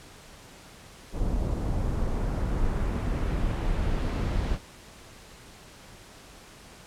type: noise with low-pass filter sweep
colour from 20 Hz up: brown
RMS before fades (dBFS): -27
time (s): 1.12-4.59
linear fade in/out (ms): 50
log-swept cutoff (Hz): 760 to 5200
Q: 0.79
effects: pink hiss -49 dBFS RMS until 6.86 s + low-pass 10000 Hz 12 dB/octave